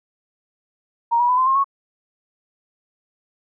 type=tone with pitch steps; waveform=sine; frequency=936 / 967.3 / 999.7 / 1033.2 / 1067.8 / 1103.5 Hz; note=A#5 / B5 / B5 / C6 / C6 / C#6; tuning=+7 / -36 / +21 / -22 / +35 / -8 cents; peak=-14 dBFS; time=1.11-1.644 s; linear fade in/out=20 ms; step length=89 ms; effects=none